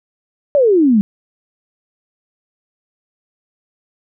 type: exponential sweep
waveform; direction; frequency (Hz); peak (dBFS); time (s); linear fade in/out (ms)
sine; down; 599 to 196; -8; 0.55-1.01; 0
effects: none